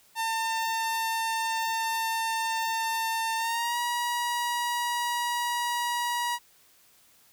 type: tone with pitch glide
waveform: sawtooth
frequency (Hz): 901 to 960.1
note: A5 to B5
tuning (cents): +41 to -49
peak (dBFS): -23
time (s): 0.15-6.39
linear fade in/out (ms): 50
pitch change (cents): +110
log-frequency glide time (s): 3.37-3.78
effects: white hiss -60 dBFS RMS until 7.32 s